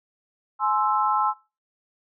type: chord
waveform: sine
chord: Ab augmented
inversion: none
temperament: equal with one note detuned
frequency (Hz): 845.6 / 1046.5 / 1318.5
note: Ab5 / C6 / E6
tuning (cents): +31 / 0 / 0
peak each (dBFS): -24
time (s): 0.59-1.34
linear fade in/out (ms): 50
effects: noise-tail reverb RT60 0.3 s tail -21 dB re dry